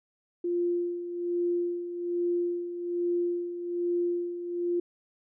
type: tone with tremolo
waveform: sine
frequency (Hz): 349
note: F4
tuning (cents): -1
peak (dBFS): -24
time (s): 0.44-4.8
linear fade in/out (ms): 5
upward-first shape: sine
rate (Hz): 1.2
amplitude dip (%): 65
effects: none